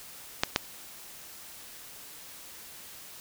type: clicks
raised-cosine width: 0.2 ms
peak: -5 dBFS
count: 2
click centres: 0.435 / 0.561 s
effects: white hiss -47 dBFS RMS until 3.2 s